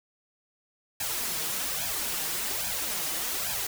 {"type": "noise with flanger", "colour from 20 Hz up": "white", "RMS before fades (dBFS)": -31, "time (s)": [1, 3.67], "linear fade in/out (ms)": 5, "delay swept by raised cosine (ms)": [1.2, 6.4], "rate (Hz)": 1.2, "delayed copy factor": 0.85, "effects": []}